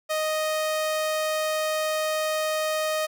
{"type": "tone", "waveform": "sawtooth", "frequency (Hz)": 622.3, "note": "D#5", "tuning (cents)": 0, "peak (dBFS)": -20, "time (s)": [0.09, 3.07], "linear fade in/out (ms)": 20, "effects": []}